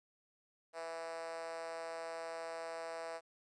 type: tone with high-pass filter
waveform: 5% pulse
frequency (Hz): 164.81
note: E3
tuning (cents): 0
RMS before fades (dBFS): -44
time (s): 0.73-3.21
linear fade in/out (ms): 50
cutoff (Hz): 580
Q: 7.6
effects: resampled to 22050 Hz + 12-bit